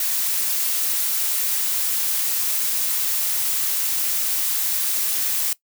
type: noise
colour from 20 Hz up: blue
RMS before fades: -22 dBFS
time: 0-5.53 s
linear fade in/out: 2 ms
effects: noise-tail reverb RT60 0.1 s tail -19 dB re dry